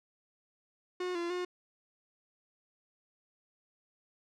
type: tone with pitch steps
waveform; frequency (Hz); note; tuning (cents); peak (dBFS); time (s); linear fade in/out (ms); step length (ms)
45% pulse; 362.3 / 343.4 / 359.4; F#4 / F4 / F4; -36 / -29 / +50; -33; 1-1.45; 5; 150
effects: low-pass 5000 Hz 12 dB/octave